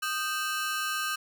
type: ring-modulated tone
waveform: sawtooth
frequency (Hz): 1396.9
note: F6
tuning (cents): 0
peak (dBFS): -22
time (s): 0.02-1.16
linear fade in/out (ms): 10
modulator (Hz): 162
effects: none

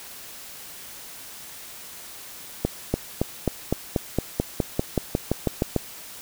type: accelerating click train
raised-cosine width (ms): 2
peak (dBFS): -7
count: 16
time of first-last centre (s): 2.65-5.763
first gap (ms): 290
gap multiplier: 0.95
effects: white hiss -41 dBFS RMS until 6.21 s

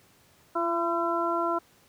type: harmonic tone with a mistuned harmonic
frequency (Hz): 337.4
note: E4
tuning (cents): +40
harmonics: 1 / 2 / 3 / 4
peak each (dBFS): -30 / -30 / -30 / -30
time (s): 0.55-1.59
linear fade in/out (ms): 10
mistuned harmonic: 1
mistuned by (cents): +18
effects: pink hiss -60 dBFS RMS until 1.88 s + high-pass 80 Hz 12 dB/octave

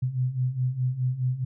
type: beating tone pair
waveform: sine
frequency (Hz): 124.4 / 129.2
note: B2 / C3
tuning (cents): +13 / -21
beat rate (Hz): 4.8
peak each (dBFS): -29 / -25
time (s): 0.02-1.45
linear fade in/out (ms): 10
effects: none

